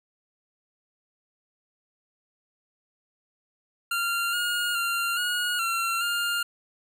25% pulse tone with pitch steps, 1388 / 1429 / 1387 / 1445 / 1362 / 1404 Hz, F6 / F6 / F6 / F#6 / F6 / F6, -11 / +39 / -12 / -41 / -44 / +9 cents, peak -21 dBFS, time 3.91-6.43 s, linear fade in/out 5 ms, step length 420 ms, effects none

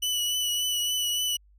sawtooth tone with vibrato, 2960 Hz, F#7, in tune, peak -22 dBFS, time 0.02-1.37 s, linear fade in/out 10 ms, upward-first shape triangle, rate 3.5 Hz, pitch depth 27 cents each way, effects added 50 Hz sine -55 dBFS peak until 1.58 s

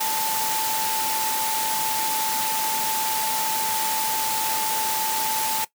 sine tone in noise, 879 Hz, A5, 2 cents flat, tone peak -26 dBFS, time 0-5.65 s, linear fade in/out 10 ms, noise white, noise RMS -26 dBFS, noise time 0-5.65 s, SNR -3 dB, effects noise-tail reverb RT60 0.1 s tail -17 dB re dry + high-pass 150 Hz 12 dB/octave

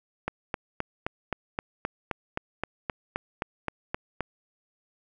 click train, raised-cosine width 0.5 ms, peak -13 dBFS, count 16, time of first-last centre 0.28-4.207 s, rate 3.82 Hz, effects none

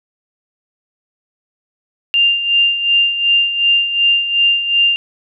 sine tone with tremolo, 2794 Hz, F7, in tune, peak -8 dBFS, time 2.14-4.96 s, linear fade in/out 0 ms, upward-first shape sine, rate 2.7 Hz, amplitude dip 65%, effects none

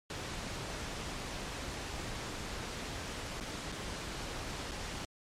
pink noise with dropouts, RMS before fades -40 dBFS, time 0.1-5.05 s, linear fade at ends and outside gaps 1 ms, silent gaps 3.401-3.408 / 3.719-3.723 / 4.712-4.717 s, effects low-pass 7000 Hz 12 dB/octave + MP3 64 kbps

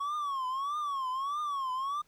triangle tone with vibrato, 1109 Hz, C#6, in tune, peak -29 dBFS, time 0-2.02 s, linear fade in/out 10 ms, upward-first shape triangle, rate 1.6 Hz, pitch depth 170 cents each way, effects pink hiss -69 dBFS RMS until 2.07 s

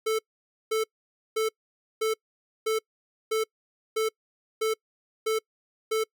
square tone bursts, 440 Hz, A4, in tune, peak -24 dBFS, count 10, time 0.06-6.04 s, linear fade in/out 10 ms, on 130 ms, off 520 ms, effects noise-tail reverb RT60 0.1 s tail -26 dB re dry

